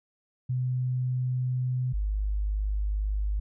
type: tone pair in turn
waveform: sine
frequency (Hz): 126.7 / 51.12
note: B2 / G#1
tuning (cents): +45 / -27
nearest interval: octave + major third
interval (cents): 1572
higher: first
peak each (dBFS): -25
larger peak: neither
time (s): 0.49-1.93 / 1.93-3.4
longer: second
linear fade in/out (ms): 10
effects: none